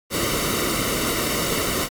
pink noise with comb filter, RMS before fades -23 dBFS, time 0.1-1.89 s, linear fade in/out 50 ms, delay 1.2 ms, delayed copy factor -0.7, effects AAC 64 kbps

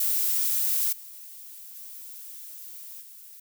violet noise with level steps, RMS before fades -25 / -44 / -42 / -47 dBFS, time 0-3.4 s, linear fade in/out 5 ms, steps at 0.92 / 1.75 / 3.01 s, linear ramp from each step 10 ms, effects none

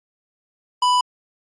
square tone, 992 Hz, B5, 7 cents sharp, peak -15 dBFS, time 0.82-1.01 s, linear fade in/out 5 ms, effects low-pass 7000 Hz 12 dB/octave + AAC 32 kbps

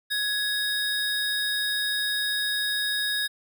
square tone pair together, 1668 / 3745 Hz, G#6 / A#7, +7 / +7 cents, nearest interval octave + major second, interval 1400 cents, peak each -28 dBFS, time 0.1-3.28 s, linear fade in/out 20 ms, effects none

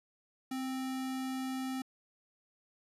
sine tone with sample-and-hold, 260.6 Hz, C4, 7 cents flat, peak -34 dBFS, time 0.51-1.82 s, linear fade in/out 5 ms, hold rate 1050 Hz, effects resampled to 32000 Hz

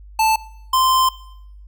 square tone pair in turn, 880 / 1039.3 Hz, A5 / C6, 0 / -12 cents, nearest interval minor third, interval 288 cents, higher second, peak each -14 dBFS, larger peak neither, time 0.19-0.36 / 0.73-1.09 s, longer second, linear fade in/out 5 ms, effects noise-tail reverb RT60 0.8 s tail -21 dB re dry + added 50 Hz sine -38 dBFS peak until 1.67 s

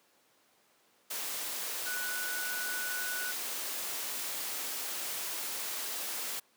sine tone in noise, 1480 Hz, F#6, in tune, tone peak -36 dBFS, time 1.86-3.32 s, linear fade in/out 10 ms, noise white, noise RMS -37 dBFS, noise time 1.1-6.4 s, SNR -2 dB, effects pink hiss -67 dBFS RMS until 6.56 s + high-pass 300 Hz 12 dB/octave

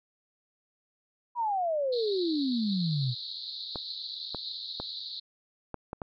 sine exponential sweep, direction down, 987.8 to 118.3 Hz, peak -26 dBFS, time 1.35-3.15 s, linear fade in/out 50 ms
pink band-pass noise, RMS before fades -39 dBFS, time 1.92-5.2 s, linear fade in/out 10 ms, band 3800 to 4400 Hz, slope 96 dB/octave
clicks, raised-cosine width 1 ms, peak -21 dBFS, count 6, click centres 3.758 / 4.347 / 4.8 / 5.743 / 5.931 / 6.018 s
effects none

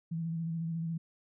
sine tone with vibrato, 164.81 Hz, E3, in tune, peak -32 dBFS, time 0.11-0.98 s, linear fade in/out 10 ms, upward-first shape square, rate 14 Hz, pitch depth 26 cents each way, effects none

